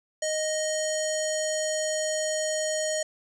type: tone with low-pass filter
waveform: square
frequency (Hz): 622.3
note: D#5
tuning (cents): 0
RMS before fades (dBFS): -28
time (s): 0.22-3.03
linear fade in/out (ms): 5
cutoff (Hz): 7300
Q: 9.5
effects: none